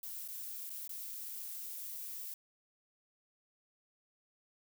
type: noise with dropouts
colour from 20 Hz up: violet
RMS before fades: -44 dBFS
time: 0.03-2.34 s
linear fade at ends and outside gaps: 2 ms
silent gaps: 0.278-0.285 / 0.696-0.702 / 0.877-0.893 s
effects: none